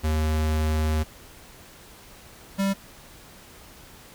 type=tone pair in turn; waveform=square; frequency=77.78 / 195.99 Hz; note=D#2 / G3; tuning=0 / 0 cents; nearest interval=octave + major third; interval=1600 cents; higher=second; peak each=-22 dBFS; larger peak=neither; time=0.03-1.04 / 2.58-2.74 s; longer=first; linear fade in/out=20 ms; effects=pink hiss -48 dBFS RMS until 4.14 s